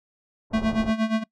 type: low-pass noise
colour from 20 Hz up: pink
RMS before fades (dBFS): -33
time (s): 0.5-0.94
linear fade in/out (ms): 50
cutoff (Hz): 930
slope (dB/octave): 24
type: tone with tremolo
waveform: square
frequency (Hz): 221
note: A3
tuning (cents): +8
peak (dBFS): -19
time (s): 0.53-1.24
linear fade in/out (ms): 10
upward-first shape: sine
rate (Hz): 8.5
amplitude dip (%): 80
effects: noise-tail reverb RT60 0.1 s tail -24 dB re dry + low-pass 4000 Hz 12 dB/octave